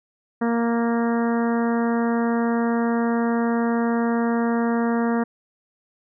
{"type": "harmonic tone", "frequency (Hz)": 233.1, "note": "A#3", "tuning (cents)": 0, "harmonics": [1, 2, 3, 4, 5, 6, 7, 8], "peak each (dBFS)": [-20, -26, -30, -32, -34, -36, -37, -38], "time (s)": [0.41, 5.24], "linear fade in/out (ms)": 10, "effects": []}